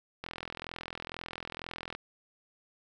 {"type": "click train", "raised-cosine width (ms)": 0.3, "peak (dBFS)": -22, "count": 73, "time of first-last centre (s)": [0.24, 1.95], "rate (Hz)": 42.1, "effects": []}